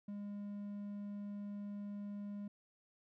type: tone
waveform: triangle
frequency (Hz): 203.9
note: G#3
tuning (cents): -32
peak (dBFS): -40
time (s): 0.08-2.48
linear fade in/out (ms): 5
effects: none